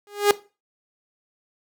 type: tone with exponential growth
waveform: sawtooth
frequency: 410 Hz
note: G#4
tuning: 22 cents flat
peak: -7 dBFS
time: 0.07-0.31 s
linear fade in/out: 1 ms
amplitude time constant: 51 ms
effects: noise-tail reverb RT60 0.3 s tail -17 dB re dry